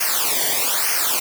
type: noise with flanger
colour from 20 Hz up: white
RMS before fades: -20 dBFS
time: 0-1.2 s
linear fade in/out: 10 ms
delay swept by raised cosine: 0.26 to 0.77 ms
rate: 1.1 Hz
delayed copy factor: -0.95
effects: none